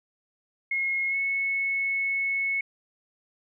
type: tone with pitch glide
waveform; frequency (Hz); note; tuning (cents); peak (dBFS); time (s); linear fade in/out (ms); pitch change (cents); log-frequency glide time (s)
sine; 2160 to 2199; C#7 to C#7; -45 to -14; -24; 0.71-2.61; 5; +31; 1.09-1.16
effects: none